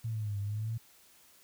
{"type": "linear two-way sweep", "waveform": "sine", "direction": "down then up", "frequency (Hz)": [115.3, 99.6, 115.3], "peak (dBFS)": -32, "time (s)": [0.04, 0.78], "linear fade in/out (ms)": 10, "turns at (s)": 0.39, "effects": ["white hiss -61 dBFS RMS until 1.43 s"]}